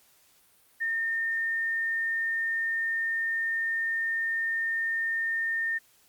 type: tone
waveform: sine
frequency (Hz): 1820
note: A#6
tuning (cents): -42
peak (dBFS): -26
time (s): 0.8-5.79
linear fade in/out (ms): 20
effects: white hiss -62 dBFS RMS until 6.08 s + Opus 48 kbps